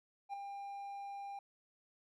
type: tone with ADSR envelope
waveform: triangle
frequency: 799 Hz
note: G5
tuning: 33 cents sharp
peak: -35 dBFS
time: 0.29-1.39 s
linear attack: 45 ms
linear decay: 4 ms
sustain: -6 dB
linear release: 3 ms
effects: none